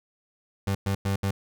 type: tone bursts at uneven times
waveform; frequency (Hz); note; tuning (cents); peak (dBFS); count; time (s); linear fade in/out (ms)
30% pulse; 98.2; G2; +4; -21; 4; 0.67-0.75 / 0.86-0.95 / 1.05-1.16 / 1.23-1.31; 5
effects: none